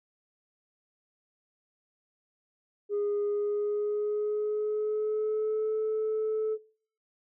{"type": "tone with pitch glide", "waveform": "sine", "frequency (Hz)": [411.1, 435], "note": ["G#4", "A4"], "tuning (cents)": [-18, -20], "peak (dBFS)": -25, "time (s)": [2.89, 6.58], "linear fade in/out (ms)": 50, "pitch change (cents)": 98, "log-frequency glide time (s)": [3.23, 5.75], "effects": ["noise-tail reverb RT60 0.5 s tail -22 dB re dry", "tanh soft clip ceiling -24 dBFS"]}